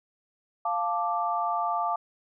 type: chord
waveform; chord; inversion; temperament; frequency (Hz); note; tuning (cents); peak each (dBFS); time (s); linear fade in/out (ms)
sine; D minor; first; equal; 698.5 / 880 / 1174.7; F5 / A5 / D6; 0 / 0 / 0; -29 / -30 / -29; 0.65-1.96; 5
effects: none